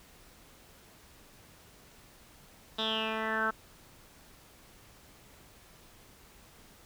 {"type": "tone with low-pass filter sweep", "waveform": "10% pulse", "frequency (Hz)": 220.3, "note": "A3", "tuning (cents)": 2, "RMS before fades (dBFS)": -32, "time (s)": [2.78, 3.51], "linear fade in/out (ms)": 10, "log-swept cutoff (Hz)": [3800, 1400], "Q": 8.3, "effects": ["pink hiss -57 dBFS RMS until 6.85 s"]}